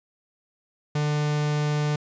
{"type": "tone", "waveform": "45% pulse", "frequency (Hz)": 148.8, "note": "D3", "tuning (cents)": 23, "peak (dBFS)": -22, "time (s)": [0.95, 1.96], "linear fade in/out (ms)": 5, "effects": ["resampled to 16000 Hz"]}